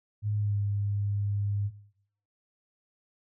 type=tone with pitch glide; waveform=sine; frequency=104.8 to 101.64 Hz; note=G#2 to G#2; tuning=+16 to -37 cents; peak=-26 dBFS; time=0.22-1.71 s; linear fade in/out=50 ms; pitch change=-53 cents; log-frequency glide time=0.36-0.56 s; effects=noise-tail reverb RT60 0.7 s tail -19 dB re dry